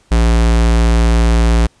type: tone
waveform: square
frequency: 57.2 Hz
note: A#1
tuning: 32 cents flat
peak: -9 dBFS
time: 0.11-1.67 s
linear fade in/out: 10 ms
effects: pink hiss -53 dBFS RMS until 1.8 s + resampled to 22050 Hz